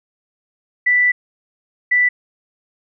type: tone pair in turn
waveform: sine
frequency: 1975.5 / 1975.5 Hz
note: B6 / B6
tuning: 0 / 0 cents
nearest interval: unison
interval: 0 cents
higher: neither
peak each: -11 dBFS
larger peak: neither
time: 0.86-1.12 / 1.91-2.09 s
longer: first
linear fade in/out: 10 ms
effects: none